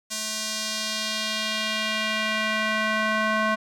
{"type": "tone with band-pass filter sweep", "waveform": "square", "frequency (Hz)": 216.9, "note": "A3", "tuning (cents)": -25, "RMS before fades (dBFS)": -26, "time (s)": [0.1, 3.56], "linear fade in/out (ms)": 20, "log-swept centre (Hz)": [6800, 1300], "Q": 1.3, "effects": []}